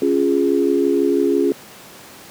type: chord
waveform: sine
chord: Db major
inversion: none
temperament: equal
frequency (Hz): 277.2 / 349.2 / 415.3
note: Db4 / F4 / Ab4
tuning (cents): 0 / 0 / 0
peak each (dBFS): -18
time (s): 0.02-1.52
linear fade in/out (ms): 2
effects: pink hiss -40 dBFS RMS until 2.3 s + high-pass 150 Hz 12 dB/octave